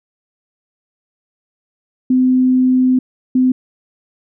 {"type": "tone bursts at uneven times", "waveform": "sine", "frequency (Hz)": 255.8, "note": "C4", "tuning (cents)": -39, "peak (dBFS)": -9, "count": 2, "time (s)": [[2.1, 2.99], [3.35, 3.52]], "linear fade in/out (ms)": 5, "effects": []}